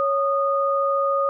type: tone pair together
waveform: sine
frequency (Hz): 554.4 / 1231.7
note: C#5 / D#6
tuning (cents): 0 / -18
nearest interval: octave + major second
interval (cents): 1382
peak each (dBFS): -21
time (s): 0-1.29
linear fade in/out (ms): 0
effects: none